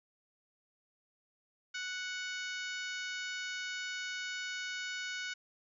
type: harmonic tone with a mistuned harmonic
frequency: 740 Hz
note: F#5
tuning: in tune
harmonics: 2 / 3 / 4 / 5 / 6 / 7 / 8 / 9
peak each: -40 / -44 / -46 / -48 / -50 / -51 / -52 / -53 dBFS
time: 1.74-5.34 s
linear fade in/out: 10 ms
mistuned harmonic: 9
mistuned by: +23 cents
effects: none